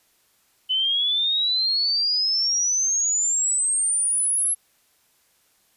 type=exponential sweep; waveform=sine; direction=up; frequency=3007 to 11175 Hz; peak=-19 dBFS; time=0.69-4.55 s; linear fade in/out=20 ms; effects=white hiss -63 dBFS RMS until 5.76 s + resampled to 32000 Hz